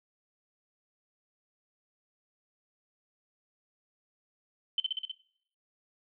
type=tone with echo; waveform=sine; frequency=3072 Hz; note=G7; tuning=36 cents flat; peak=-24 dBFS; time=4.78-4.8 s; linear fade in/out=2 ms; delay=63 ms; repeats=5; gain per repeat=-2 dB; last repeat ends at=5.115 s; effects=noise-tail reverb RT60 0.6 s tail -19 dB re dry